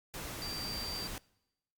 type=tone in noise; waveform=sine; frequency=4699 Hz; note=D8; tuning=in tune; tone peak=-39 dBFS; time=0.42-1.07 s; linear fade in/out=0 ms; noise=pink; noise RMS=-42 dBFS; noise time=0.14-1.18 s; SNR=0 dB; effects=noise-tail reverb RT60 0.9 s tail -24 dB re dry + Opus 48 kbps